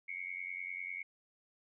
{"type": "tone with amplitude modulation", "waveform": "sine", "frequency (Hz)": 2200, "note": "C#7", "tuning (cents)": -14, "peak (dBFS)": -35, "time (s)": [0.08, 1.03], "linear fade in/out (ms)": 10, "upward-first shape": "sine", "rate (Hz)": 90, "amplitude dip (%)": 95, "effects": []}